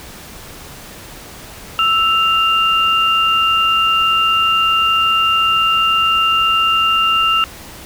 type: tone pair together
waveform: sine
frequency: 1318.5 / 2794 Hz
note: E6 / F7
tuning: 0 / 0 cents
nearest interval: octave + minor second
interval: 1300 cents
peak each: -14 dBFS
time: 1.79-7.44 s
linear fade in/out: 0 ms
effects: pink hiss -35 dBFS RMS until 7.85 s